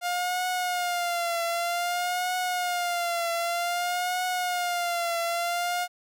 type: tone with vibrato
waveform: sawtooth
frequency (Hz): 704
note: F5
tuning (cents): +14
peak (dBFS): -22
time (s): 0.01-5.88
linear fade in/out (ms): 50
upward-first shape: triangle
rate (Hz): 0.53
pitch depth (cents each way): 70
effects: none